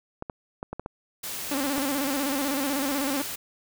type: clicks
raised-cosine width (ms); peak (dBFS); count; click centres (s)
1; -19; 7; 0.224 / 0.298 / 0.629 / 0.73 / 0.796 / 0.861 / 1.78
type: noise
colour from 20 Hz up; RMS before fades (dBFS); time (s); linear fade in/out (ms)
white; -34; 1.23-3.36; 10
type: tone with vibrato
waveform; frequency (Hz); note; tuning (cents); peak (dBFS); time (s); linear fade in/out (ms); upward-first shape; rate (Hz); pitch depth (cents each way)
sawtooth; 277.2; C#4; 0; -22; 1.51-3.22; 5; square; 16; 76
effects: none